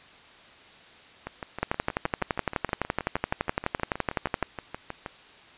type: two click trains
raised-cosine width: 0.5 ms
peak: -9 / -18 dBFS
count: 34 / 25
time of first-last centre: 1.63-4.427 / 1.27-5.061 s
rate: 11.8 / 6.33 Hz
effects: white hiss -51 dBFS RMS until 5.57 s + resampled to 8000 Hz